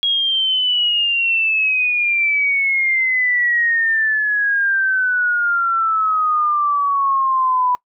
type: exponential sweep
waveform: sine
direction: down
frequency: 3305 to 987.8 Hz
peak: -14 dBFS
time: 0.03-7.75 s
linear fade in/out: 0 ms
effects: noise-tail reverb RT60 0.1 s tail -23 dB re dry